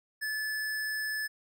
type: tone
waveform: square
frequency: 1732 Hz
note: A6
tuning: 28 cents flat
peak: -32 dBFS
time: 0.21-1.28 s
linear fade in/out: 20 ms
effects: none